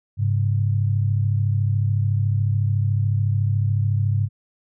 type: tone pair together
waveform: sine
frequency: 102.4 / 136.27 Hz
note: G#2 / C#3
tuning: -24 / -29 cents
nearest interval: perfect fourth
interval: 495 cents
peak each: -18 / -24 dBFS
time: 0.17-4.29 s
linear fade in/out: 50 ms
effects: none